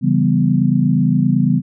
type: chord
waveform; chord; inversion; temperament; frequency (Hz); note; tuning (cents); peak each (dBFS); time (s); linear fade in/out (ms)
sine; C# half-diminished seventh; none; equal with one note detuned; 138.59 / 166.54 / 196 / 246.9; C#3 / E3 / G3 / B3; 0 / +18 / 0 / 0; -17; 0.01-1.62; 50
effects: none